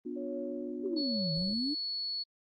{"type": "chord", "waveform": "sine", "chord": "B diminished", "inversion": "none", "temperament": "equal with one note detuned", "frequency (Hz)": [246.9, 293.7, 358], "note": ["B3", "D4", "F4"], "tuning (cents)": [0, 0, 43], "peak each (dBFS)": -40, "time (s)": [0.05, 1.02], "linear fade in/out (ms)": 10}
{"type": "tone with tremolo", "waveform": "sine", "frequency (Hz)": 557, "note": "C#5", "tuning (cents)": 8, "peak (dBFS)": -37, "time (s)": [0.16, 1.54], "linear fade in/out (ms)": 10, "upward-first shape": "triangle", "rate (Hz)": 1.2, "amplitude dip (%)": 85}
{"type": "exponential two-way sweep", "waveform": "sine", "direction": "down then up", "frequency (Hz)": [409.4, 156, 310], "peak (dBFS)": -31, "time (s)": [0.83, 1.75], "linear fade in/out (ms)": 20, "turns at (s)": 1.33}
{"type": "tone", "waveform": "sine", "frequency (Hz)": 4400, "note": "C#8", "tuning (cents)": -14, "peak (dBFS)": -33, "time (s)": [0.96, 2.24], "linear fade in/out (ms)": 20}
{"effects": ["tanh soft clip ceiling -20 dBFS", "Opus 24 kbps"]}